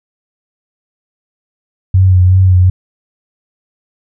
sine tone with vibrato, 92.5 Hz, F#2, in tune, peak -4 dBFS, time 1.94-2.7 s, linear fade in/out 5 ms, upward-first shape sine, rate 2.7 Hz, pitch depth 35 cents each way, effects none

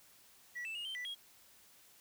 sine tone with pitch steps, 1943 / 2644 / 2857 / 3119 / 1974 / 3283 Hz, B6 / E7 / F7 / G7 / B6 / G#7, -29 / +5 / +39 / -9 / -1 / -21 cents, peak -37 dBFS, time 0.55-1.15 s, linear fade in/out 20 ms, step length 100 ms, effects tanh soft clip ceiling -39 dBFS + white hiss -63 dBFS RMS until 2 s

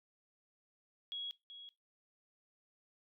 sine tone with echo, 3322 Hz, G#7, in tune, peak -39 dBFS, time 1.12-1.31 s, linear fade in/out 0 ms, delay 380 ms, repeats 1, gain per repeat -10 dB, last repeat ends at 1.69 s, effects noise-tail reverb RT60 0.2 s tail -19 dB re dry

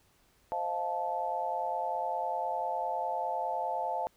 sine chord, F dominant seventh, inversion second, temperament just, 523.8 / 628.6 / 698.5 / 873.1 Hz, C5 / Eb5 / F5 / A5, +2 / +18 / 0 / -14 cents, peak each -39 / -39 / -35 / -33 dBFS, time 0.52-4.07 s, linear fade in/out 0 ms, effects pink hiss -67 dBFS RMS until 4.16 s

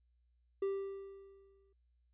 triangle tone with exponential decay, 392.1 Hz, G4, in tune, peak -29 dBFS, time 0.62-1.73 s, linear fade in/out 5 ms, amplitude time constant 240 ms, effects added 60 Hz sine -70 dBFS peak until 2.13 s + resampled to 8000 Hz

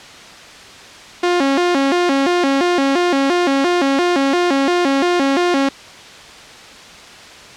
sawtooth tone with vibrato, 311.1 Hz, D#4, in tune, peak -9 dBFS, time 1.23-5.69 s, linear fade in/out 5 ms, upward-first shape square, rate 2.9 Hz, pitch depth 220 cents each way, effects white hiss -37 dBFS RMS until 7.56 s + low-pass 5000 Hz 12 dB/octave

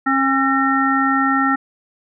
harmonic tone with a mistuned harmonic, 270 Hz, C#4, 45 cents flat, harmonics 1 / 3 / 5 / 7, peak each -18 / -22 / -18 / -21 dBFS, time 0.06-1.56 s, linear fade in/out 10 ms, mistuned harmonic 7, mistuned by -44 cents, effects none

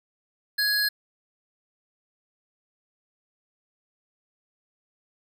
square tone pair together, 1669 / 4206 Hz, G#6 / C8, +8 / +8 cents, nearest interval octave + major third, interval 1600 cents, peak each -25 dBFS, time 0.58-0.89 s, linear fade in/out 10 ms, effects none

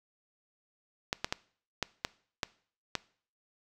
clicks, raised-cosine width 0.2 ms, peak -12 dBFS, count 7, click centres 1.129 / 1.245 / 1.325 / 1.827 / 2.049 / 2.432 / 2.953 s, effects noise-tail reverb RT60 0.5 s tail -21 dB re dry

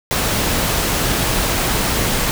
pink noise, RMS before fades -18 dBFS, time 0.11-2.31 s, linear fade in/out 0 ms, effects none

